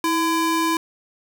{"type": "ring-modulated tone", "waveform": "square", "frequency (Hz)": 670, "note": "E5", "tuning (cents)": 28, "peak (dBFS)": -16, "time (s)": [0.04, 0.77], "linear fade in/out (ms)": 2, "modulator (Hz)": 345, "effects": []}